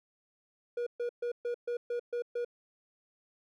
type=tone bursts; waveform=triangle; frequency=480 Hz; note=B4; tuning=49 cents flat; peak=-29 dBFS; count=8; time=0.77-2.448 s; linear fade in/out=5 ms; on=96 ms; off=130 ms; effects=none